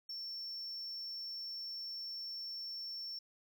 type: tone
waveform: triangle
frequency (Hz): 5430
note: F8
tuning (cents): -50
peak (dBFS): -40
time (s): 0.09-3.19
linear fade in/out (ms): 5
effects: none